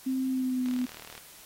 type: tone with pitch glide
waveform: sine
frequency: 261.6 to 250.7 Hz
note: C4 to B3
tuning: 0 to +26 cents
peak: -26 dBFS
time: 0.06-0.86 s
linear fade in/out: 10 ms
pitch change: -74 cents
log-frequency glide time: 0.27-0.71 s
type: click train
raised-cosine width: 0.2 ms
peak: -26 dBFS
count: 21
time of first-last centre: 0.66-1.178 s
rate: 38.6 Hz
effects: white hiss -51 dBFS RMS until 1.45 s + AAC 48 kbps